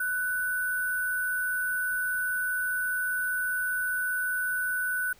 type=tone with sample-and-hold; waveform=sine; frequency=1490 Hz; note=F#6; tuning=12 cents sharp; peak=-26 dBFS; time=0-5.13 s; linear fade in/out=5 ms; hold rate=11025 Hz; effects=pink hiss -58 dBFS RMS until 5.19 s